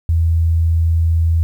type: tone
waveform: sine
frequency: 82.41 Hz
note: E2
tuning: in tune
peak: -11 dBFS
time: 0.09-1.43 s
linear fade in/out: 0 ms
effects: 8-bit